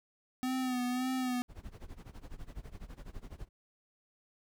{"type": "tone with vibrato", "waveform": "square", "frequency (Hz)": 252.9, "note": "B3", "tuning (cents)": 41, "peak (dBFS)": -32, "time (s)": [0.43, 1.42], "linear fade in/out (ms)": 0, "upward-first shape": "sine", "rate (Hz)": 1.8, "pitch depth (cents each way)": 45}
{"type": "noise with tremolo", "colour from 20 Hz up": "brown", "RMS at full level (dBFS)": -43, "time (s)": [1.48, 3.49], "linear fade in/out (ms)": 50, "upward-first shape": "sine", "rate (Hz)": 12, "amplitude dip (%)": 90}
{"effects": []}